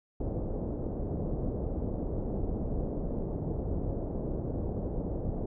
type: low-pass noise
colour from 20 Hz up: pink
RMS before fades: -33 dBFS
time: 0.2-5.46 s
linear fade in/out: 5 ms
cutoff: 580 Hz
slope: 24 dB/octave
effects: none